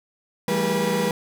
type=tone cluster; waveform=35% pulse; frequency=167.6 / 197.9 / 223 / 412.6 / 485.9 Hz; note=E3 / G3 / A3 / G#4 / B4; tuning=+29 / +17 / +23 / -11 / -28 cents; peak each=-27 / -24 / -29 / -31 / -22 dBFS; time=0.48-1.11 s; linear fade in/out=2 ms; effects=none